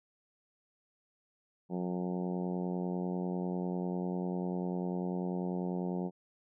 harmonic tone, 90.1 Hz, F#2, 45 cents flat, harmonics 2 / 3 / 4 / 5 / 6 / 7 / 8 / 9 / 10, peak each -34 / -42 / -40 / -44 / -47 / -49 / -48 / -50 / -52 dBFS, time 1.69-6.11 s, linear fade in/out 50 ms, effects none

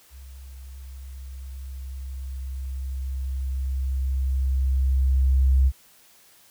sine tone with level ramp, 66 Hz, C2, 16 cents sharp, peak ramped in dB -40 to -14 dBFS, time 0.1-5.72 s, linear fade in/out 50 ms, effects white hiss -55 dBFS RMS until 6.5 s

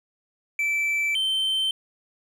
triangle tone pair in turn, 2324 / 3102 Hz, D7 / G7, -19 / -19 cents, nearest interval perfect fourth, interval 500 cents, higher second, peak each -20 dBFS, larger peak neither, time 0.59-1.15 / 1.15-1.71 s, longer neither, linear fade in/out 2 ms, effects none

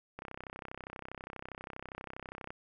click train, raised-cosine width 0.5 ms, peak -27 dBFS, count 76, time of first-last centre 0.19-2.505 s, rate 32.4 Hz, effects none

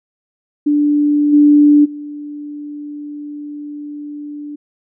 sine tone with level steps, 293.7 Hz, D4, in tune, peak -10 / -5 / -25 dBFS, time 0.66-4.56 s, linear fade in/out 10 ms, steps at 1.32 / 1.84 s, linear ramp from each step 20 ms, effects none

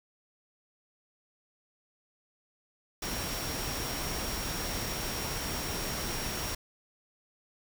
sine tone in noise, 5588 Hz, F8, in tune, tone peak -41 dBFS, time 3.02-6.55 s, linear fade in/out 5 ms, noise pink, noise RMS -35 dBFS, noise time 3.02-6.55 s, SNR -9 dB, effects none

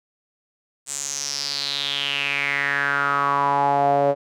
sawtooth tone with band-pass filter sweep, 141.3 Hz, C#3, 34 cents sharp, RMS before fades -22 dBFS, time 0.86-4.15 s, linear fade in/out 50 ms, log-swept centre 7900 to 570 Hz, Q 6, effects none

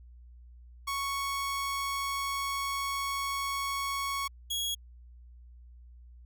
sawtooth tone pair in turn, 1108.7 / 3322 Hz, C#6 / G#7, 0 / 0 cents, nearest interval octave + perfect fifth, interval 1900 cents, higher second, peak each -27 dBFS, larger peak neither, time 0.87-4.28 / 4.5-4.75 s, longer first, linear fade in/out 10 ms, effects added 60 Hz sine -49 dBFS peak until 6.25 s

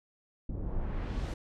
brown noise with low-pass filter sweep, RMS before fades -34 dBFS, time 0.49-1.34 s, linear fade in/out 5 ms, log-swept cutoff 330 to 10000 Hz, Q 0.82, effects none

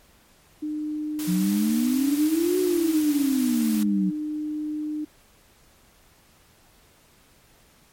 sine tone, 303.3 Hz, D#4, 44 cents flat, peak -26 dBFS, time 0.62-5.05 s, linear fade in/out 10 ms
white noise, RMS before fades -36 dBFS, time 1.19-3.83 s, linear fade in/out 0 ms
sine exponential two-way sweep, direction up then down, 174.61 to 371.6 to 184.1 Hz, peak -20 dBFS, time 1.27-4.11 s, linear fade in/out 20 ms, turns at 2.59 s
effects pink hiss -57 dBFS RMS until 7.92 s + MP3 64 kbps

